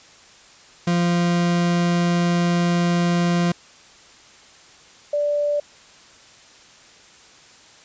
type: tone pair in turn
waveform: 40% pulse / sine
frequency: 173.5 / 585.2 Hz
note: F3 / D5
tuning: -11 / -6 cents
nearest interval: octave + major sixth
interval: 2105 cents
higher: second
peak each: -16 / -18 dBFS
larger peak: first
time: 0.87-3.52 / 5.13-5.6 s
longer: first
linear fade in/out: 5 ms
effects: white hiss -48 dBFS RMS until 7.84 s + resampled to 16000 Hz